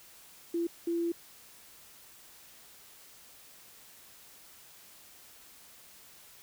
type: tone bursts at uneven times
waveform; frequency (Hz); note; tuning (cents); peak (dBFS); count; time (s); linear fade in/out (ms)
sine; 339.1; E4; +49; -28; 2; 0.54-0.67 / 0.87-1.12; 5
effects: white hiss -55 dBFS RMS until 6.42 s